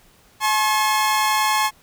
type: tone pair together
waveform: sawtooth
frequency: 856.4 / 1078 Hz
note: A5 / C#6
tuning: -47 / -49 cents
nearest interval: major third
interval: 398 cents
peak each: -16 dBFS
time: 0.4-1.71 s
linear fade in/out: 50 ms
effects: pink hiss -54 dBFS RMS until 1.82 s